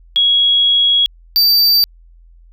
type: tone pair in turn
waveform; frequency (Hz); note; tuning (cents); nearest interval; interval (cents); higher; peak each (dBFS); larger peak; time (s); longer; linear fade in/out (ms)
sine / square; 3322 / 4648; G#7 / D8; 0 / -19; tritone; 581; second; -9; neither; 0.16-1.06 / 1.36-1.84; first; 0
effects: added 42 Hz sine -41 dBFS peak until 2.52 s